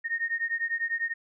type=beating tone pair; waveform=sine; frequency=1841 / 1851 Hz; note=A#6 / A#6; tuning=-22 / -13 cents; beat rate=10 Hz; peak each=-30 dBFS; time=0.04-1.14 s; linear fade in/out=20 ms; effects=none